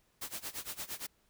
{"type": "noise with tremolo", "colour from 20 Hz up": "white", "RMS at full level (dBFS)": -39, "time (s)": [0.21, 1.07], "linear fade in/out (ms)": 10, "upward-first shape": "sine", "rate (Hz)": 8.7, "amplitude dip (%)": 90, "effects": ["pink hiss -72 dBFS RMS until 1.29 s"]}